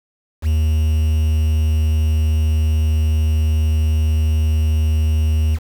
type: tone with quantisation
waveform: triangle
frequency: 77.78 Hz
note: D#2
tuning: in tune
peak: -11 dBFS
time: 0.42-5.59 s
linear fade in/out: 50 ms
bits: 6
effects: none